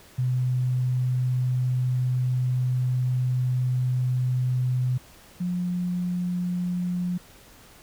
sine tone pair in turn, 126.4 / 178.24 Hz, B2 / F3, +41 / +36 cents, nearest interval tritone, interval 595 cents, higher second, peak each -21 / -24 dBFS, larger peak first, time 0.18-4.98 / 5.4-7.18 s, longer first, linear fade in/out 10 ms, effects pink hiss -51 dBFS RMS until 7.82 s

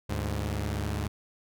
sawtooth tone pair together, 74.23 / 103.83 Hz, D2 / G#2, +19 / 0 cents, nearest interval tritone, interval 581 cents, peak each -28 dBFS, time 0.09-1.08 s, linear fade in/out 10 ms, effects none

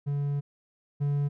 triangle tone pair in turn, 142.8 / 143.33 Hz, D3 / D3, -48 / -42 cents, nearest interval unison, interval 6 cents, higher second, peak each -24 / -22 dBFS, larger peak second, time 0.06-0.41 / 1-1.29 s, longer first, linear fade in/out 20 ms, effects none

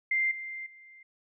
sine tone with level steps, 2093 Hz, C7, in tune, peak -24 / -36 / -50 dBFS, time 0.11-1.03 s, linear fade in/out 5 ms, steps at 0.31 / 0.66 s, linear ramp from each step 5 ms, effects none

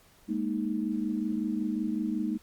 sine chord, Ab suspended second, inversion none, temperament equal, 207.7 / 233.1 / 311.1 Hz, Ab3 / Bb3 / Eb4, 0 / 0 / 0 cents, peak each -32 dBFS, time 0.28-2.38 s, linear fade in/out 20 ms, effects pink hiss -60 dBFS RMS until 2.42 s + Opus 48 kbps

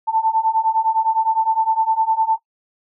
sine beating tone pair, 883 / 892.8 Hz, A5 / A5, +6 / +25 cents, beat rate 9.8 Hz, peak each -19 / -17 dBFS, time 0.07-2.38 s, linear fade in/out 20 ms, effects noise-tail reverb RT60 0.1 s tail -19 dB re dry

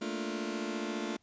sawtooth chord, Bb major seventh, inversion third, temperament just, 218.5 / 233.1 / 291.4 / 349.6 Hz, A3 / Bb3 / D4 / F4, -12 / 0 / -13 / +2 cents, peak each -34 / -37 / -36 / -35 dBFS, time 0.01-1.17 s, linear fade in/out 10 ms, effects pink hiss -71 dBFS RMS until 1.22 s + resampled to 16000 Hz

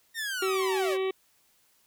sawtooth linear sweep, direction down, 1864.7 to 489.3 Hz, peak -27 dBFS, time 0.14-0.98 s, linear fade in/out 50 ms
harmonic tone, 380.4 Hz, F#4, 48 cents sharp, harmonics 1 / 2 / 3 / 5 / 6 / 7 / 8 / 9 / 10, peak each -26 / -42 / -40 / -44 / -41 / -47 / -46 / -51 / -47 dBFS, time 0.42-1.11 s, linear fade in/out 5 ms
effects white hiss -66 dBFS RMS until 1.86 s

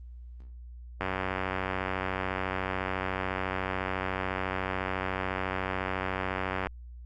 click train, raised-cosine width 0.5 ms, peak -15 dBFS, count 533, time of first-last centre 1.01-6.67 s, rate 94 Hz, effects added 60 Hz sine -42 dBFS peak until 7.05 s + Opus 32 kbps

